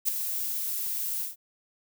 violet noise with ADSR envelope, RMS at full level -22 dBFS, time 0.05-1.36 s, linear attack 34 ms, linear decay 5 ms, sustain -9 dB, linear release 150 ms, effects none

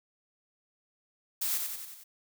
blue noise with echo, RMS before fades -31 dBFS, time 1.41-1.58 s, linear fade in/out 10 ms, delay 92 ms, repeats 5, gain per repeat -4 dB, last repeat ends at 2.04 s, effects none

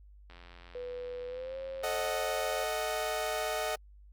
click train, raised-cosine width 0.3 ms, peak -36 dBFS, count 157, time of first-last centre 0.3-2.091 s, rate 87.1 Hz
sine tone with pitch glide, 493.8 to 535.4 Hz, B4 to C5, 0 to +40 cents, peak -37 dBFS, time 0.75-2.64 s, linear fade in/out 2 ms, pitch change +140 cents, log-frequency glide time 1.27-1.57 s
sawtooth chord, D# diminished, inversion second, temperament equal, 440 / 622.3 / 740 Hz, A4 / D#5 / F#5, 0 / 0 / 0 cents, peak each -34 / -30 / -33 dBFS, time 1.83-3.76 s, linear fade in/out 10 ms
effects added 50 Hz sine -52 dBFS peak until 4.12 s + Opus 48 kbps

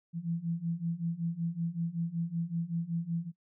sine beating tone pair, 165.2 / 170.5 Hz, E3 / F3, +4 / -41 cents, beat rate 5.3 Hz, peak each -35 / -33 dBFS, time 0.13-3.32 s, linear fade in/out 50 ms, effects noise-tail reverb RT60 0.1 s tail -21 dB re dry

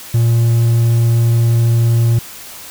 triangle tone, 116.54 Hz, A#2, in tune, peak -7 dBFS, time 0.14-2.19 s, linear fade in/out 5 ms, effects white hiss -33 dBFS RMS until 2.7 s

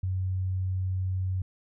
sine tone with ADSR envelope, 93.3 Hz, F#2, 15 cents sharp, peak -24 dBFS, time 0.03-1.42 s, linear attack 7 ms, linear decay 9 ms, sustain -2 dB, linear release 4 ms, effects none

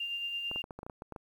sine tone with tremolo, 2794 Hz, F7, in tune, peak -32 dBFS, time 0-0.62 s, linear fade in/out 5 ms, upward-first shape sine, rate 9 Hz, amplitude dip 35%
clicks, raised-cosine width 1 ms, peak -28 dBFS, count 11, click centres 0.514 / 0.56 / 0.641 / 0.708 / 0.79 / 0.831 / 0.865 / 0.898 / 1.021 / 1.123 / 1.162 s
effects 10-bit

